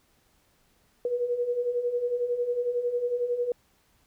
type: beating tone pair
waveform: sine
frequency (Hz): 477 / 488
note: A#4 / B4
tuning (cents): +40 / -21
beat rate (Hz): 11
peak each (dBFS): -32 / -26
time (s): 1.05-3.52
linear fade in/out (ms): 2
effects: pink hiss -66 dBFS RMS until 4.06 s